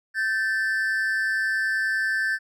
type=tone pair together; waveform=triangle; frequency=1549.5 / 1760 Hz; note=G6 / A6; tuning=-21 / 0 cents; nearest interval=major second; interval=221 cents; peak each=-23 dBFS; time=0.14-2.39 s; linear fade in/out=50 ms; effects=none